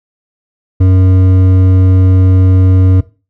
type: tone with hard clipping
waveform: triangle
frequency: 93.2 Hz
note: F#2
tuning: 13 cents sharp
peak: -6 dBFS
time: 0.8-3.01 s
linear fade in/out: 10 ms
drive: 13 dB
effects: noise-tail reverb RT60 0.3 s tail -17 dB re dry